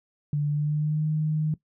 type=tone with pitch glide; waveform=sine; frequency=146.83 to 154.4 Hz; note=D3 to D#3; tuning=0 to -13 cents; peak=-22 dBFS; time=0.33-1.54 s; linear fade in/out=2 ms; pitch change=+87 cents; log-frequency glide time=0.48-1.06 s; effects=noise-tail reverb RT60 0.1 s tail -18 dB re dry